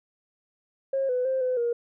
sine tone with pitch steps, 540 / 500 / 525 / 507 / 473.6 Hz, C#5 / B4 / C5 / B4 / A#4, -45 / +21 / +6 / +45 / +27 cents, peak -22 dBFS, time 0.93-1.73 s, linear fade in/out 5 ms, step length 160 ms, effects tanh soft clip ceiling -18 dBFS

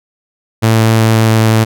sawtooth tone with pitch glide, 111.9 to 111.06 Hz, A2 to A2, +30 to +17 cents, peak -3 dBFS, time 0.62-1.65 s, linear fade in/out 20 ms, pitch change -13 cents, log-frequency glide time 0.99-1.44 s, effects none

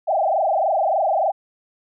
sine tone with frequency modulation, 710 Hz, F5, 28 cents sharp, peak -16 dBFS, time 0.07-1.32 s, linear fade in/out 20 ms, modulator 23.4 Hz, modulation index 4.1, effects none

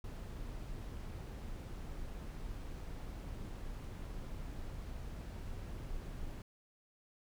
brown noise, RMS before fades -44 dBFS, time 0.04-6.42 s, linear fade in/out 2 ms, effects none

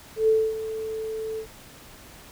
sine tone with ADSR envelope, 440 Hz, A4, in tune, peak -15 dBFS, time 0.16-1.47 s, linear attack 120 ms, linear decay 260 ms, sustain -13 dB, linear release 83 ms, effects pink hiss -47 dBFS RMS until 2.31 s

